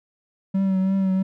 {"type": "tone with vibrato", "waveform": "triangle", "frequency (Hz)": 191.2, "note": "G3", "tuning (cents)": -43, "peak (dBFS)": -16, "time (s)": [0.54, 1.23], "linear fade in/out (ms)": 10, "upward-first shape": "triangle", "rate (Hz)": 3, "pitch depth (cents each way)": 34, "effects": []}